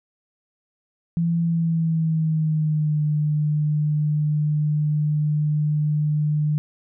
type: tone with pitch glide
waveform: sine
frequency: 168 to 150.54 Hz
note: E3 to D3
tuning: +33 to +43 cents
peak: -18 dBFS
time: 1.17-6.58 s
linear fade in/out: 0 ms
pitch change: -190 cents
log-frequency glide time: 1.41-3 s
effects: none